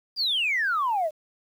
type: exponential sweep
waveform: sine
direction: down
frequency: 4931 to 587.3 Hz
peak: -21 dBFS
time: 0.16-1.11 s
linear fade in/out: 50 ms
effects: tanh soft clip ceiling -18 dBFS + 9-bit